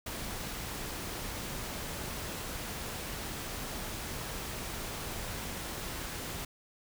pink noise, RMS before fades -39 dBFS, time 0.06-6.45 s, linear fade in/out 5 ms, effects none

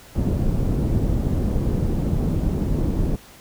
pink low-pass noise, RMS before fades -21 dBFS, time 0.15-3.16 s, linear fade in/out 5 ms, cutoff 300 Hz, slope 12 dB/octave, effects pink hiss -46 dBFS RMS until 3.4 s

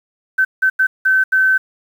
sine tone bursts at uneven times, 1534 Hz, G6, 38 cents flat, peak -10 dBFS, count 5, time 0.38-0.45 / 0.62-0.7 / 0.79-0.87 / 1.05-1.24 / 1.32-1.58 s, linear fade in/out 10 ms, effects 7-bit

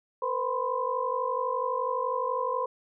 sine tone cluster, 466.7 / 511 / 994 / 1046 Hz, A#4 / C5 / B5 / C6, +2 / -41 / +11 / -1 cents, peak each -35 / -31 / -31 / -32 dBFS, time 0.22-2.66 s, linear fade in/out 5 ms, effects none

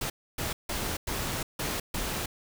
pink noise bursts at uneven times, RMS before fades -32 dBFS, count 6, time 0.01-0.1 / 0.38-0.53 / 0.69-0.97 / 1.07-1.43 / 1.59-1.8 / 1.94-2.26 s, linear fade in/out 5 ms, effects none

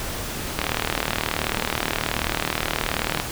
click train, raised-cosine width 0.3 ms, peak -5 dBFS, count 102, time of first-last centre 0.59-3.2 s, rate 38.7 Hz, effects pink hiss -30 dBFS RMS until 3.31 s

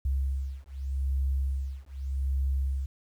sine beating tone pair, 67 / 67.83 Hz, C2 / C#2, +42 / -37 cents, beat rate 0.83 Hz, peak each -30 dBFS, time 0.05-2.86 s, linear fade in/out 5 ms, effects 10-bit

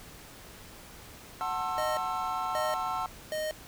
triangle chord, F# half-diminished seventh, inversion none, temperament just, 740 / 888 / 1065.6 / 1332 Hz, F#5 / A5 / C6 / E6, 0 / +16 / +31 / +18 cents, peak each -33 / -34 / -34 / -33 dBFS, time 1.41-3.06 s, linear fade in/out 0 ms
square tone bursts, 619 Hz, D#5, 9 cents flat, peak -31 dBFS, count 3, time 1.78-3.51 s, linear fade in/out 0 ms, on 190 ms, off 580 ms
effects pink hiss -49 dBFS RMS until 3.67 s

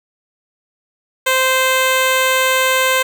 10% pulse tone, 520 Hz, C5, 11 cents flat, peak -4 dBFS, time 1.26-3.03 s, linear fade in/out 10 ms, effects none

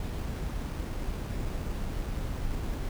brown noise with sample-and-hold, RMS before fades -33 dBFS, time 0-2.89 s, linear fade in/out 2 ms, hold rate 7350 Hz, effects none

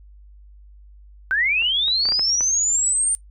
sine linear sweep, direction up, 1496 to 8960 Hz, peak -17 dBFS, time 1.31-3.15 s, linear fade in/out 0 ms
clicks, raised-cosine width 0.5 ms, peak -26 / -25 / -19 / -17 / -16 / -16 / -17 dBFS, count 7, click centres 1.623 / 1.881 / 2.055 / 2.088 / 2.121 / 2.194 / 2.408 s
effects noise-tail reverb RT60 0.1 s tail -18 dB re dry + added 50 Hz sine -43 dBFS peak until 3.3 s

